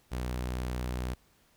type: tone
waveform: sawtooth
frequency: 62 Hz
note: B1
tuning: 7 cents sharp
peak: -28 dBFS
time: 0.11-1.15 s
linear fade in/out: 20 ms
effects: pink hiss -66 dBFS RMS until 1.56 s